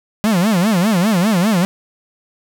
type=tone with vibrato; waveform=45% pulse; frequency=196 Hz; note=G3; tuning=in tune; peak=-12 dBFS; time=0.24-1.65 s; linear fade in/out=0 ms; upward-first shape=sine; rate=5 Hz; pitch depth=250 cents each way; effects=9-bit